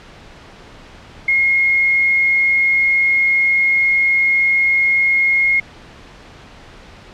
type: tone with quantisation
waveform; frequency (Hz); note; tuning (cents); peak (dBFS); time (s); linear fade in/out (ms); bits
sine; 2151; C7; +47; -11; 1.28-5.6; 5; 6
effects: pink hiss -40 dBFS RMS until 7.13 s + low-pass 4000 Hz 12 dB/octave